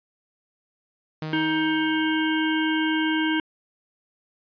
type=tone with exponential decay; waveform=sawtooth; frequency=156.1 Hz; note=D#3; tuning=6 cents sharp; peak=-24 dBFS; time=1.22-2.7 s; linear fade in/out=2 ms; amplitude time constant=320 ms
type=harmonic tone; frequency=314.6 Hz; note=D#4; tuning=19 cents sharp; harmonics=1 / 3 / 5 / 7 / 9 / 10; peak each=-22 / -31 / -28 / -33 / -34 / -34 dBFS; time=1.33-3.4 s; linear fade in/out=2 ms
effects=resampled to 11025 Hz